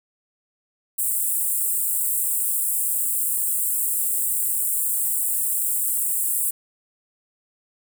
pink high-pass noise, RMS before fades -23 dBFS, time 0.98-6.51 s, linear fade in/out 10 ms, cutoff 7800 Hz, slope 96 dB/octave, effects none

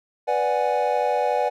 triangle chord, G# half-diminished seventh, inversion first, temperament equal, 493.9 / 587.3 / 740 / 830.6 Hz, B4 / D5 / F#5 / G#5, 0 / 0 / 0 / 0 cents, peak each -23 dBFS, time 0.27-1.5 s, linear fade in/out 20 ms, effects none

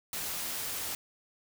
white noise, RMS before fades -36 dBFS, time 0.13-0.95 s, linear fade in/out 2 ms, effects none

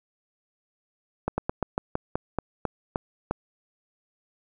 slowing click train, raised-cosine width 1 ms, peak -11 dBFS, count 11, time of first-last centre 1.28-3.31 s, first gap 100 ms, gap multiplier 1.15, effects none

